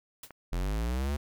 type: noise with exponential decay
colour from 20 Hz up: white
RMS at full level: -38 dBFS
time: 0.23-0.32 s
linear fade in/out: 5 ms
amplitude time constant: 19 ms
type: click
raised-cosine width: 0.5 ms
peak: -29 dBFS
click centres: 0.307 s
type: linear sweep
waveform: square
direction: up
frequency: 41.2 to 74.4 Hz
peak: -29 dBFS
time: 0.52-1.17 s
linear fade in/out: 10 ms
effects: none